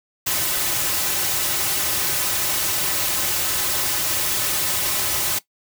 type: noise with comb filter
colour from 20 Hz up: white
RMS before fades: -22 dBFS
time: 0.26-5.39 s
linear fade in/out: 10 ms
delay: 4.3 ms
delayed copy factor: -0.55
effects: noise-tail reverb RT60 0.1 s tail -17 dB re dry